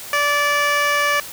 15% pulse tone with band-pass filter, 581 Hz, D5, 19 cents flat, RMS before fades -18 dBFS, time 0.13-1.2 s, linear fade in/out 2 ms, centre 2100 Hz, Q 0.54, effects white hiss -34 dBFS RMS until 1.32 s

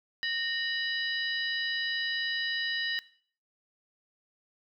harmonic tone with a mistuned harmonic, 983 Hz, B5, 8 cents flat, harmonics 2 / 3 / 4 / 5, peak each -31 / -35 / -37 / -39 dBFS, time 0.23-2.99 s, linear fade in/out 0 ms, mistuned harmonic 2, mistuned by -110 cents, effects noise-tail reverb RT60 0.5 s tail -19 dB re dry

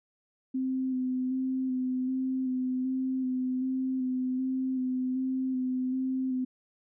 sine tone with vibrato, 258.2 Hz, C4, 23 cents flat, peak -27 dBFS, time 0.54-6.45 s, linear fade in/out 10 ms, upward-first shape square, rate 1.3 Hz, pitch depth 17 cents each way, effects none

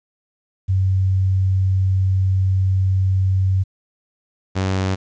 sine / sawtooth tone pair in turn, 94.8 / 94.8 Hz, F#2 / F#2, +43 / +43 cents, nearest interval unison, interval 0 cents, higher neither, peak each -14 dBFS, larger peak neither, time 0.68-3.64 / 4.55-4.96 s, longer first, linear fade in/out 20 ms, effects resampled to 16000 Hz + 9-bit

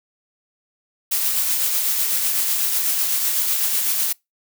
blue noise with tremolo, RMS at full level -19 dBFS, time 1.11-4.13 s, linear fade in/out 10 ms, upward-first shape triangle, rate 8 Hz, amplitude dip 35%, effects noise-tail reverb RT60 0.2 s tail -26 dB re dry

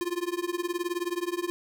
square tone with tremolo, 350 Hz, F4, 4 cents sharp, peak -25 dBFS, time 0.01-1.5 s, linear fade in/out 0 ms, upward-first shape triangle, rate 19 Hz, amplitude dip 100%, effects none

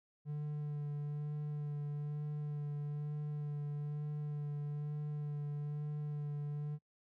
triangle tone with vibrato, 147.6 Hz, D3, 9 cents sharp, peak -35 dBFS, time 0.25-6.79 s, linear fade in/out 50 ms, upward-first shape sine, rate 1.1 Hz, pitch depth 17 cents each way, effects noise-tail reverb RT60 0.1 s tail -26 dB re dry

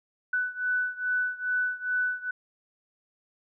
sine beating tone pair, 1492 / 1494.4 Hz, F#6 / F#6, +14 / +17 cents, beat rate 2.4 Hz, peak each -28 / -30 dBFS, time 0.33-2.31 s, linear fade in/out 5 ms, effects none

